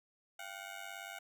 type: ring-modulated tone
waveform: 15% pulse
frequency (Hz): 735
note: F#5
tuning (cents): -12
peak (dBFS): -35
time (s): 0.39-1.19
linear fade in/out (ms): 5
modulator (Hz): 48.9
effects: none